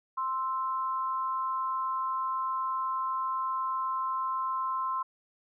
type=tone pair together; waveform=sine; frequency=1046.5 / 1318.5 Hz; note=C6 / E6; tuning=0 / 0 cents; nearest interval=major third; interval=400 cents; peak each=-29 / -36 dBFS; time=0.17-5.03 s; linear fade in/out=10 ms; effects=none